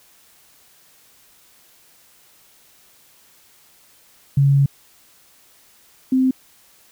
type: tone pair in turn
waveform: sine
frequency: 139.3 / 259.9 Hz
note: C#3 / C4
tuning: +9 / -11 cents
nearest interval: major seventh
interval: 1080 cents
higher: second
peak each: -11 / -13 dBFS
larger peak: first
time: 4.37-4.66 / 6.12-6.31 s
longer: first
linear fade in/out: 5 ms
effects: white hiss -53 dBFS RMS until 6.91 s